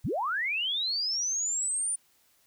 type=linear sweep; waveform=sine; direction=up; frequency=57 to 9397 Hz; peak=-27 dBFS; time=0.04-1.96 s; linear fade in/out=10 ms; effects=white hiss -66 dBFS RMS until 2.46 s